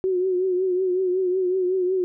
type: tone with vibrato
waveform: sine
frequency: 369.1 Hz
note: F#4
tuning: 4 cents flat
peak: -19 dBFS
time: 0.04-2.04 s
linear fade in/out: 0 ms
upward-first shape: triangle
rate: 5.4 Hz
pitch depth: 67 cents each way
effects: none